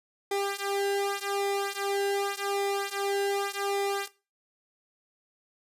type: tone with flanger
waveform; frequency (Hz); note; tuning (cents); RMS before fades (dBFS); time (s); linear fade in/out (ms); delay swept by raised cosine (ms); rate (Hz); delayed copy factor
sawtooth; 398.8; G4; +30; -30; 0.31-4.08; 5; 1.8 to 3.4; 0.86; -0.95
effects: noise-tail reverb RT60 0.3 s tail -18 dB re dry + resampled to 32000 Hz